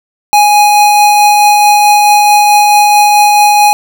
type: tone with tremolo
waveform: square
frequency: 830.6 Hz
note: G#5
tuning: in tune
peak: -3 dBFS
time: 0.33-3.73 s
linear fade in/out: 0 ms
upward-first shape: triangle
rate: 4.6 Hz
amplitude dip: 25%
effects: none